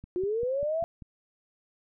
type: click train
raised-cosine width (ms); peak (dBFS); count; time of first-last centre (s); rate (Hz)
5; -31; 6; 0.04-1.022; 5.09
type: linear sweep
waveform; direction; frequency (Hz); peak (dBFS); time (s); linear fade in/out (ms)
sine; up; 350 to 684; -26; 0.16-0.84; 0
effects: none